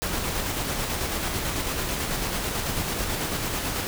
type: noise with tremolo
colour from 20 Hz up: pink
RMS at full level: -27 dBFS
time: 0.02-3.87 s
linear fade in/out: 0 ms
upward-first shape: square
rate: 9.1 Hz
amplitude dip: 25%
effects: none